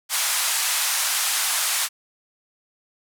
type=band-pass noise; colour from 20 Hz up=white; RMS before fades=-23 dBFS; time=0.09-1.89 s; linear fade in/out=50 ms; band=780 to 12000 Hz; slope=24 dB/octave; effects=none